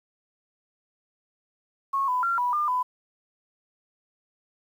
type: tone with pitch steps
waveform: sine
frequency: 1095 / 1000 / 1375 / 981 / 1201 / 1001 Hz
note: C#6 / B5 / F6 / B5 / D6 / B5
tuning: -22 / +21 / -27 / -12 / +38 / +23 cents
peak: -22 dBFS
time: 1.93-2.83 s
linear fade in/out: 10 ms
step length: 150 ms
effects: 9-bit